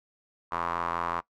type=tone with band-pass filter; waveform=square; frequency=42.66 Hz; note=F1; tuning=40 cents flat; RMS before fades=-31 dBFS; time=0.51-1.21 s; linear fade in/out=20 ms; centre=1100 Hz; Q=4.1; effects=noise-tail reverb RT60 0.1 s tail -20 dB re dry